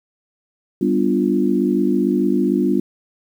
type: chord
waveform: sine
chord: G dominant seventh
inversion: none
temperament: equal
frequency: 196 / 246.9 / 293.7 / 349.2 Hz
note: G3 / B3 / D4 / F4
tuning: 0 / 0 / 0 / 0 cents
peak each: -20 dBFS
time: 0.81-2.8 s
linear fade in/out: 5 ms
effects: 8-bit